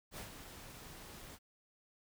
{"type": "noise with ADSR envelope", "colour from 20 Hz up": "pink", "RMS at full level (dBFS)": -45, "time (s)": [0.11, 1.39], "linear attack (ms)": 67, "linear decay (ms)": 110, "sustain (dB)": -7, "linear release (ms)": 51, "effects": []}